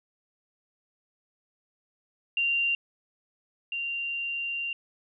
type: tone pair in turn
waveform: sine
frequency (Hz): 2774 / 2774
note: F7 / F7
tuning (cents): -12 / -12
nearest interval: unison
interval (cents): 0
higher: neither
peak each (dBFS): -23 / -29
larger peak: first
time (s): 2.37-2.75 / 3.72-4.73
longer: second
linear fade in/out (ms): 2
effects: none